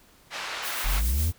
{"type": "band-pass noise", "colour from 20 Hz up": "pink", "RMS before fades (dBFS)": -34, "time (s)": [0.3, 1.03], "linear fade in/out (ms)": 50, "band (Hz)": [940, 4300], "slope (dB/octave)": 12}
{"type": "noise with tremolo", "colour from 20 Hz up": "blue", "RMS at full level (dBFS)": -32, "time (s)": [0.62, 1.33], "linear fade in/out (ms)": 50, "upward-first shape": "sine", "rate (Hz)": 7.1, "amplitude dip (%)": 35}
{"type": "linear sweep", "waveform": "triangle", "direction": "up", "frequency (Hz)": [34.65, 87.4], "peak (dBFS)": -20, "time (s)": [0.84, 1.32], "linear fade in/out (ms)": 20}
{"effects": ["pink hiss -57 dBFS RMS until 1.38 s"]}